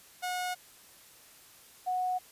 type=tone pair in turn; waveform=sawtooth / sine; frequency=726 / 734.4 Hz; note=F#5 / F#5; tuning=-33 / -13 cents; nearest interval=unison; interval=20 cents; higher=second; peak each=-28 / -28 dBFS; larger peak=neither; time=0.22-0.55 / 1.86-2.19 s; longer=neither; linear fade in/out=20 ms; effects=white hiss -56 dBFS RMS until 2.31 s + resampled to 32000 Hz